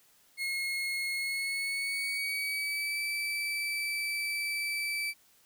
35% pulse tone with pitch glide, 2162 to 2317 Hz, C#7 to D7, -44 to -24 cents, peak -29 dBFS, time 0.37-5.14 s, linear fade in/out 50 ms, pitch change +120 cents, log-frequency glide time 1.14-3.01 s, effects white hiss -64 dBFS RMS until 5.45 s

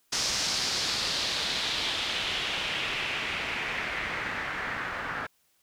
white noise with low-pass filter sweep, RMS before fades -31 dBFS, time 0.12-5.27 s, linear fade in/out 10 ms, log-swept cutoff 5700 to 1500 Hz, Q 2.4, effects white hiss -69 dBFS RMS until 5.62 s

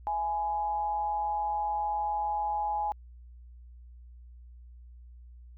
sine tone with amplitude modulation, 836 Hz, G#5, 11 cents sharp, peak -25 dBFS, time 0.07-2.92 s, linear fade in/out 0 ms, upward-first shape sine, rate 167 Hz, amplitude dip 55%, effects added 60 Hz sine -47 dBFS peak until 5.57 s

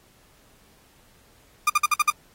30% pulse tone bursts, 1206 Hz, D6, 46 cents sharp, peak -13 dBFS, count 6, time 1.67-2.103 s, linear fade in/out 5 ms, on 28 ms, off 53 ms, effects pink hiss -58 dBFS RMS until 2.34 s + AAC 48 kbps

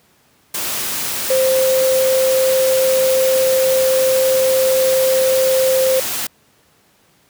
sine tone in noise, 523.3 Hz, C5, in tune, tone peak -12 dBFS, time 1.3-6 s, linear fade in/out 5 ms, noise white, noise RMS -22 dBFS, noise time 0.54-6.27 s, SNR +7 dB, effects pink hiss -55 dBFS RMS until 7.29 s + high-pass 100 Hz 12 dB/octave

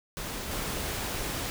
pink noise with level steps, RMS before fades -36 / -33 dBFS, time 0.17-1.5 s, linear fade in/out 0 ms, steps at 0.51 s, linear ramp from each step 2 ms, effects none

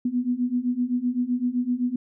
sine beating tone pair, 242.1 / 249.9 Hz, B3 / B3, -34 / +21 cents, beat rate 7.8 Hz, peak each -26 / -24 dBFS, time 0.05-1.96 s, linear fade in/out 5 ms, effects none

